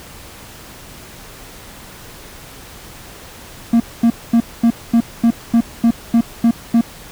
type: tone bursts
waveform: triangle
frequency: 231.9 Hz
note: A#3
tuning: 9 cents flat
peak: -6 dBFS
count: 11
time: 3.73-6.811 s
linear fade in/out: 5 ms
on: 71 ms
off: 230 ms
effects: pink hiss -37 dBFS RMS until 7.11 s